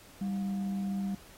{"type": "tone with frequency modulation", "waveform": "sine", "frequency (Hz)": 196, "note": "G3", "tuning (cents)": 0, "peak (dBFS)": -30, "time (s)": [0.21, 1.15], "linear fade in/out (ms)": 5, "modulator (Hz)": 515, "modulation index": 0.21, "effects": ["pink hiss -55 dBFS RMS until 1.37 s", "AAC 48 kbps"]}